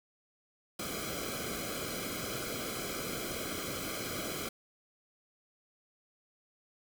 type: noise with comb filter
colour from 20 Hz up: pink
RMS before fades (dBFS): -38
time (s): 0.79-4.49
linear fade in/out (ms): 5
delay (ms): 1.1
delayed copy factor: -0.9
effects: none